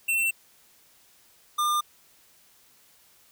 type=tone pair in turn; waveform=square; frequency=2698 / 1201.8 Hz; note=E7 / D6; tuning=+40 / +40 cents; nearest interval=octave + major second; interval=1400 cents; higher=first; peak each=-23 dBFS; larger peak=neither; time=0.08-0.31 / 1.58-1.81 s; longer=neither; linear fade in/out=10 ms; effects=white hiss -59 dBFS RMS until 3.31 s